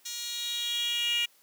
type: tone with high-pass filter sweep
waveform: 10% pulse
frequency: 475.4 Hz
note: A#4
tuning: 34 cents sharp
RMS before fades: -31 dBFS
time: 0.05-1.26 s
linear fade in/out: 10 ms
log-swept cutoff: 4700 to 2700 Hz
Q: 6.7
effects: white hiss -62 dBFS RMS until 1.42 s + high-pass 200 Hz 12 dB/octave